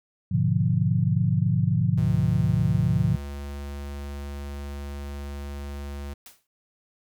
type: chord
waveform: sine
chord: G# diminished seventh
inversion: none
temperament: equal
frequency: 103.83 / 123.47 / 146.83 / 174.61 Hz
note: G#2 / B2 / D3 / F3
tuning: 0 / 0 / 0 / 0 cents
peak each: -25 dBFS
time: 0.31-3.16 s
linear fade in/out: 10 ms
type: tone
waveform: square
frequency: 70.9 Hz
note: C#2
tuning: 40 cents sharp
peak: -33 dBFS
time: 1.97-6.14 s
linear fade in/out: 10 ms
type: noise with exponential decay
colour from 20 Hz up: white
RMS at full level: -42 dBFS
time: 6.26-6.47 s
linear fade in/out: 1 ms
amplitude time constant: 45 ms
effects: none